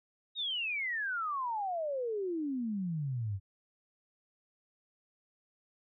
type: exponential sweep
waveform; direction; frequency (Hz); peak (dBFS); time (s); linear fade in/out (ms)
sine; down; 3811 to 92.7; -32; 0.35-3.4; 50
effects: none